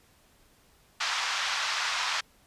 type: band-pass noise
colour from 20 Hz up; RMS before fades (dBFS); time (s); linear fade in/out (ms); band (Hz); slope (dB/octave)
pink; -30; 1-2.21; 10; 950 to 5800; 24
effects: pink hiss -62 dBFS RMS until 2.46 s + resampled to 32000 Hz